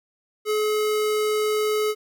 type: tone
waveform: square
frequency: 426.3 Hz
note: G#4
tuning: 45 cents sharp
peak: -21 dBFS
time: 0.45-1.95 s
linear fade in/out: 50 ms
effects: none